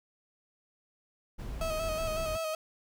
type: noise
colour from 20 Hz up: brown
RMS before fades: -38 dBFS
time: 1.38-2.38 s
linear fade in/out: 20 ms
type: tone with vibrato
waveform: 35% pulse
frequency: 639 Hz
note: D#5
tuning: 46 cents sharp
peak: -30 dBFS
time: 1.61-2.55 s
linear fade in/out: 2 ms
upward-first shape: square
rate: 5.4 Hz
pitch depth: 31 cents each way
effects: none